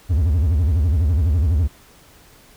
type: tone with vibrato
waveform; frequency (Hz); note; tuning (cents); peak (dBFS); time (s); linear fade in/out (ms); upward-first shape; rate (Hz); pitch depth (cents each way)
triangle; 79.4; D#2; +36; -12; 0.09-1.68; 20; sine; 12; 260
effects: pink hiss -49 dBFS RMS until 2.56 s